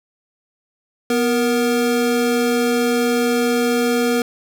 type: tone pair together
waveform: square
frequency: 245.5 / 470 Hz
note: B3 / A#4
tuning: -10 / +14 cents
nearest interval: major seventh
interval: 1124 cents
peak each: -19 dBFS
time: 1.1-4.22 s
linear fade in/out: 2 ms
effects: none